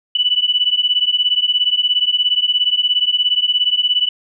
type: beating tone pair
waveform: sine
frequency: 2960 / 2977 Hz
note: F#7 / F#7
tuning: 0 / +10 cents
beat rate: 17 Hz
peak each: -16 dBFS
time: 0.15-4.09 s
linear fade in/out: 5 ms
effects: none